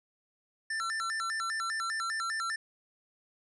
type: tone with vibrato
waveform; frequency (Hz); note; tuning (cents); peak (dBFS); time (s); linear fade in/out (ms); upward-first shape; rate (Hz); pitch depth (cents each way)
square; 1550; G6; -20; -32; 0.7-2.56; 5; square; 5; 240
effects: resampled to 22050 Hz